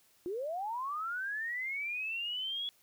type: linear sweep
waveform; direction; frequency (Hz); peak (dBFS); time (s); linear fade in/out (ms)
sine; up; 335.1 to 3388; -34; 0.26-2.69; 0
effects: white hiss -67 dBFS RMS until 2.82 s